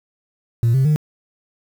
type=tone with pitch steps; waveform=sine; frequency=116.6 / 133.17 / 152.09 Hz; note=A#2 / C3 / D#3; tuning=+1 / +31 / -39 cents; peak=-10 dBFS; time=0.63-0.96 s; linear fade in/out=0 ms; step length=110 ms; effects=tanh soft clip ceiling -11 dBFS + 7-bit